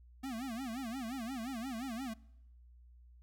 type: tone with vibrato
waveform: square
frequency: 245.6 Hz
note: B3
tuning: 9 cents flat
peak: -39 dBFS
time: 0.23-2.14 s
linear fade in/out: 10 ms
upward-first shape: sine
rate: 5.7 Hz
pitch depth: 190 cents each way
effects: noise-tail reverb RT60 0.9 s tail -25 dB re dry + added 60 Hz sine -56 dBFS peak until 3.22 s